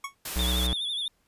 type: tone with exponential decay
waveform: 25% pulse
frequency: 1108.7 Hz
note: C#6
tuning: in tune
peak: -25 dBFS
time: 0.04-0.15 s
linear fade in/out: 5 ms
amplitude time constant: 22 ms
type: noise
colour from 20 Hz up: white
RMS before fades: -34 dBFS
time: 0.25-0.67 s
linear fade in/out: 5 ms
type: tone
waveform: square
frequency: 62.5 Hz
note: B1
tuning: 21 cents sharp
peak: -26 dBFS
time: 0.36-0.73 s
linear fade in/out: 0 ms
type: tone with vibrato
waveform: triangle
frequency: 3497 Hz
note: A7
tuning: 11 cents flat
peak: -27 dBFS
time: 0.39-1.08 s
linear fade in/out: 2 ms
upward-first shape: sine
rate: 12 Hz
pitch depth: 76 cents each way
effects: pink hiss -70 dBFS RMS until 1.27 s + resampled to 32000 Hz